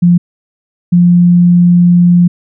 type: tone pair in turn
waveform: sine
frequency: 174.61 / 175.35 Hz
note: F3 / F3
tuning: 0 / +7 cents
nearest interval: unison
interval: 7 cents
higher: second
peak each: -3 dBFS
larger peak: neither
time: 0.02-0.18 / 0.92-2.28 s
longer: second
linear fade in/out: 10 ms
effects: none